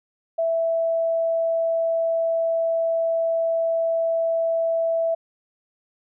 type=tone; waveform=sine; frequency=660 Hz; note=E5; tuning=2 cents sharp; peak=-19 dBFS; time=0.38-5.15 s; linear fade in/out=10 ms; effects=none